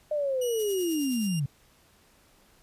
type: linear sweep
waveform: sine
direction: down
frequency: 611 to 130 Hz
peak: -25 dBFS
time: 0.11-1.46 s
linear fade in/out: 5 ms
type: tone with pitch glide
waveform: 15% pulse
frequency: 2914 to 2803 Hz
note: F#7 to F7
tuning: -27 to +6 cents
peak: -29 dBFS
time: 0.41-1.4 s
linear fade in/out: 10 ms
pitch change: -67 cents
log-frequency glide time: 0.57-1.09 s
type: noise with tremolo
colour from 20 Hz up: violet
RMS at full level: -38 dBFS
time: 0.58-1.29 s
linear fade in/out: 20 ms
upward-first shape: sine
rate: 9.5 Hz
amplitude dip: 65%
effects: pink hiss -61 dBFS RMS until 2.62 s + resampled to 32000 Hz